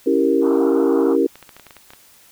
sine chord, C# diminished seventh, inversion none, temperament equal, 277.2 / 329.6 / 392 / 466.2 Hz, C#4 / E4 / G4 / Bb4, 0 / 0 / 0 / 0 cents, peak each -19 dBFS, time 0.06-1.27 s, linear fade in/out 10 ms
pink band-pass noise, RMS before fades -31 dBFS, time 0.41-1.17 s, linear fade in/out 50 ms, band 620 to 1400 Hz, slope 96 dB/octave
clicks, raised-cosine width 0.3 ms, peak -24 dBFS, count 10, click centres 1.356 / 1.427 / 1.492 / 1.566 / 1.597 / 1.667 / 1.708 / 1.767 / 1.905 / 1.935 s
effects white hiss -50 dBFS RMS until 2.31 s

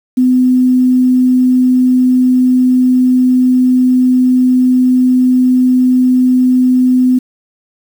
sine tone with quantisation, 253.4 Hz, B3, 45 cents sharp, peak -6 dBFS, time 0.17-7.19 s, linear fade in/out 10 ms, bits 6, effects none

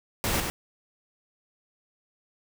pink noise with echo, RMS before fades -27 dBFS, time 0.24-0.4 s, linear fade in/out 0 ms, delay 100 ms, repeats 1, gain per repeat -4 dB, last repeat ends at 0.5 s, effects none

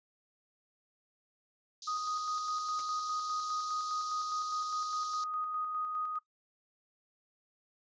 pink band-pass noise, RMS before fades -47 dBFS, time 1.82-5.24 s, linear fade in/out 2 ms, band 4000 to 6400 Hz, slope 48 dB/octave
sine tone with tremolo, 1245 Hz, D#6, 1 cent sharp, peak -32 dBFS, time 1.87-6.19 s, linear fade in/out 10 ms, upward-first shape square, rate 4.9 Hz, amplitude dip 30%
white noise with exponential decay, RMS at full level -42 dBFS, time 2.79-2.86 s, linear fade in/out 1 ms, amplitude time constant 15 ms
effects noise-tail reverb RT60 0.1 s tail -18 dB re dry + resampled to 16000 Hz

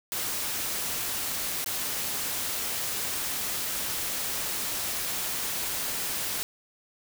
white noise with dropouts, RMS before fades -31 dBFS, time 0.12-6.43 s, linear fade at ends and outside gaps 0 ms, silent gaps 1.644-1.661 s, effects none

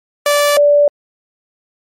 sawtooth / sine tone pair in turn, 582 / 582 Hz, D5 / D5, -16 / -16 cents, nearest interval unison, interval 0 cents, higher neither, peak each -6 dBFS, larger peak neither, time 0.26-0.57 / 0.57-0.88 s, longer neither, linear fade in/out 2 ms, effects MP3 64 kbps

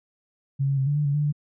sine tone with pitch steps, 137.4 / 138.4 / 133.9 / 145 / 148.4 / 141.8 / 148.1 / 146.9 Hz, C#3 / C#3 / C3 / D3 / D3 / C#3 / D3 / D3, -15 / -2 / +40 / -22 / +18 / +40 / +15 / +1 cents, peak -20 dBFS, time 0.59-1.326 s, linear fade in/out 20 ms, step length 92 ms, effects none

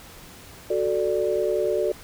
sine chord, D major, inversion first, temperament equal, 370 / 440 / 587.3 Hz, F#4 / A4 / D5, 0 / 0 / 0 cents, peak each -25 dBFS, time 0.7-1.92 s, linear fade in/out 5 ms, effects pink hiss -45 dBFS RMS until 2.03 s

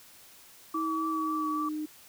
sine tone with vibrato, 1149 Hz, D6, 38 cents flat, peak -30 dBFS, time 0.74-1.69 s, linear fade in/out 5 ms, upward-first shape triangle, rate 3.7 Hz, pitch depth 25 cents each way
sine tone with pitch glide, 320.8 to 305.8 Hz, E4 to D#4, -47 to -30 cents, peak -31 dBFS, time 0.74-1.86 s, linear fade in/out 10 ms, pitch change -83 cents, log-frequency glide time 1.07-1.56 s
effects white hiss -54 dBFS RMS until 2.08 s

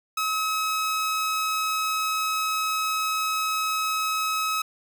sawtooth tone, 1281 Hz, E6, 50 cents flat, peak -20 dBFS, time 0.17-4.62 s, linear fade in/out 5 ms, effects none

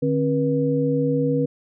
sine tone cluster, 149.7 / 269.2 / 482.3 Hz, D3 / C4 / B4, +33 / +49 / -41 cents, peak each -23 / -22 / -22 dBFS, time 0.02-1.46 s, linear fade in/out 10 ms, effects none

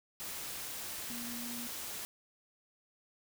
sine tone in noise, 238.3 Hz, A#3, 38 cents sharp, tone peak -43 dBFS, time 1.1-1.67 s, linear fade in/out 0 ms, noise white, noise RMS -42 dBFS, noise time 0.2-2.05 s, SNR -4 dB, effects none

